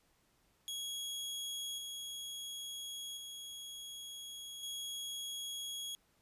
sawtooth tone with level steps, 3322 Hz, G#7, in tune, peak -36 / -39 / -42 / -37 dBFS, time 0.68-5.95 s, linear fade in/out 0 ms, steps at 1.78 / 3.17 / 4.63 s, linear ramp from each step 2 ms, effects pink hiss -73 dBFS RMS until 6.21 s + resampled to 32000 Hz

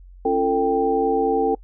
sine tone cluster, 273.6 / 343.4 / 447.3 / 786 Hz, C#4 / F4 / A4 / G5, -23 / -29 / +28 / +4 cents, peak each -25 / -26 / -19 / -22 dBFS, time 0.25-1.55 s, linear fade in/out 5 ms, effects noise-tail reverb RT60 0.1 s tail -25 dB re dry + added 45 Hz sine -41 dBFS peak until 1.63 s

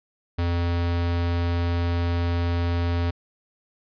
square tone, 86.1 Hz, F2, 24 cents flat, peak -22 dBFS, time 0.38-3.11 s, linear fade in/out 10 ms, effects resampled to 11025 Hz

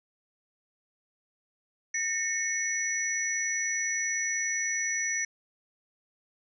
sine tone cluster, 1826 / 2189 / 5890 Hz, A#6 / C#7 / F#8, -36 / -22 / -9 cents, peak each -32 / -34 / -30 dBFS, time 1.94-5.25 s, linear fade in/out 5 ms, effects none

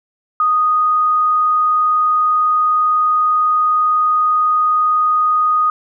sine tone, 1241 Hz, D#6, 5 cents flat, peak -11 dBFS, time 0.4-5.7 s, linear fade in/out 2 ms, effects none

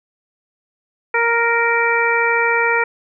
harmonic tone, 466.2 Hz, A#4, in tune, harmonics 1 / 2 / 3 / 4 / 5, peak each -20 / -20 / -20 / -20 / -20 dBFS, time 1.14-2.84 s, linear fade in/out 5 ms, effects none

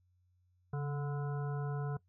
harmonic tone with a mistuned harmonic, 145.3 Hz, D3, 18 cents flat, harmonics 1 / 3 / 5 / 7 / 9 / 10, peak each -34 / -44 / -48 / -51 / -53 / -54 dBFS, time 0.73-1.97 s, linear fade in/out 5 ms, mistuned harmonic 1, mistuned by -55 cents, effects noise-tail reverb RT60 0.1 s tail -20 dB re dry + added 90 Hz sine -69 dBFS peak until 2.08 s

